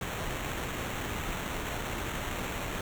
pink noise with sample-and-hold, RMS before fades -35 dBFS, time 0.01-2.81 s, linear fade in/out 2 ms, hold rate 4900 Hz, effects none

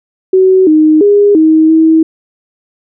sine tone with pitch steps, 376.1 / 310 / 408.4 / 316.1 / 320.7 Hz, F#4 / D#4 / G#4 / D#4 / E4, +28 / -6 / -29 / +27 / -48 cents, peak -3 dBFS, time 0.33-2.03 s, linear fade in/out 5 ms, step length 340 ms, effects none

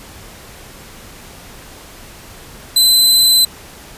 sawtooth tone, 4041 Hz, B7, 39 cents sharp, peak -5 dBFS, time 2.76-3.45 s, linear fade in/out 5 ms, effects pink hiss -37 dBFS RMS until 3.97 s + resampled to 32000 Hz

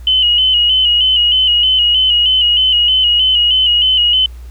sine tone with vibrato, 2968 Hz, F#7, 5 cents sharp, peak -8 dBFS, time 0.07-4.26 s, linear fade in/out 2 ms, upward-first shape square, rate 3.2 Hz, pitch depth 44 cents each way, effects added 60 Hz sine -28 dBFS peak until 4.5 s + pink hiss -48 dBFS RMS until 4.5 s

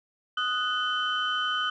sine tone cluster, 1249 / 1482 / 3049 Hz, D#6 / F#6 / G7, +6 / +2 / -49 cents, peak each -29 dBFS, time 0.37-1.7 s, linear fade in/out 5 ms, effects tanh soft clip ceiling -17 dBFS

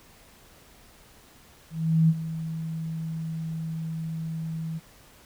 sine tone with ADSR envelope, 161.4 Hz, E3, 36 cents flat, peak -15 dBFS, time 1.7-4.8 s, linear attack 390 ms, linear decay 45 ms, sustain -14 dB, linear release 28 ms, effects pink hiss -54 dBFS RMS until 5.25 s

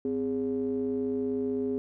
triangle ring-modulated tone, 76.8 Hz, D#2, 22 cents flat, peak -22 dBFS, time 0.05-1.78 s, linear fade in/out 0 ms, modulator 335 Hz, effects none

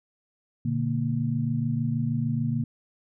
sine tone cluster, 119.5 / 146.1 / 231.7 Hz, A#2 / D3 / A#3, +43 / -9 / -10 cents, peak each -28 dBFS, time 0.65-2.64 s, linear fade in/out 5 ms, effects none

